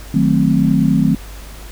sine chord, D# diminished seventh, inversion none, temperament equal, 155.56 / 185 / 220 / 261.6 Hz, D#3 / F#3 / A3 / C4, 0 / 0 / 0 / 0 cents, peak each -16 dBFS, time 0.14-1.15 s, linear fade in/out 5 ms, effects added 50 Hz sine -31 dBFS peak until 1.71 s + pink hiss -38 dBFS RMS until 1.71 s

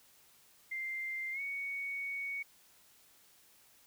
sine tone with pitch glide, 2093 to 2230 Hz, C7 to C#7, 0 to +10 cents, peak -36 dBFS, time 0.71-2.43 s, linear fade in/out 10 ms, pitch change +110 cents, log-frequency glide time 1.32-1.41 s, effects white hiss -64 dBFS RMS until 3.86 s

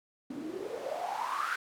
white noise with band-pass filter sweep, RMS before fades -36 dBFS, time 0.3-1.56 s, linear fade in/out 5 ms, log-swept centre 250 to 1500 Hz, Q 9.4, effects none

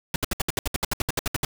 pink noise bursts, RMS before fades -24 dBFS, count 16, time 0.14-1.45 s, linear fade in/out 2 ms, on 20 ms, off 66 ms, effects none

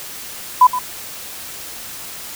sine tone with echo, 1000 Hz, B5, 21 cents sharp, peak -4 dBFS, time 0.61-0.67 s, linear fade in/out 5 ms, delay 120 ms, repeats 1, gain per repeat -13 dB, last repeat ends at 0.79 s, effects white hiss -32 dBFS RMS until 2.35 s

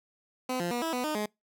15% pulse tone with pitch steps, 254.9 / 174.1 / 241.5 / 326.1 / 248.7 / 306.3 / 210.5 Hz, C4 / F3 / B3 / E4 / B3 / D#4 / G#3, -45 / -5 / -39 / -19 / +12 / -27 / +24 cents, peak -23 dBFS, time 0.49-1.26 s, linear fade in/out 5 ms, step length 110 ms, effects noise-tail reverb RT60 0.2 s tail -26 dB re dry

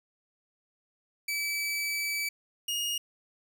sawtooth tone pair in turn, 2302 / 2860 Hz, D7 / F7, -35 / +41 cents, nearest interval major third, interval 376 cents, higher second, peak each -26 dBFS, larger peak neither, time 1.28-2.29 / 2.68-2.98 s, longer first, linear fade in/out 5 ms, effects none

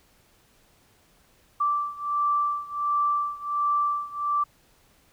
sine beating tone pair, 1169 / 1170.4 Hz, D6 / D6, -8 / -6 cents, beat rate 1.4 Hz, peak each -25 / -27 dBFS, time 1.6-4.44 s, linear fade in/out 10 ms, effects pink hiss -61 dBFS RMS until 5.12 s

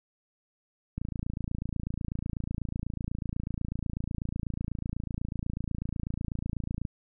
click train, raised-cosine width 5 ms, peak -20 dBFS, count 166, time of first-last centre 0.98-6.852 s, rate 28.1 Hz, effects none

